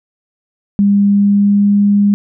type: tone with pitch glide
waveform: sine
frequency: 201.4 to 203.2 Hz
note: G3 to G#3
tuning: +47 to -38 cents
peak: -7 dBFS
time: 0.79-2.14 s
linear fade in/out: 0 ms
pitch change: +15 cents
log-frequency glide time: 1.02-1.76 s
effects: none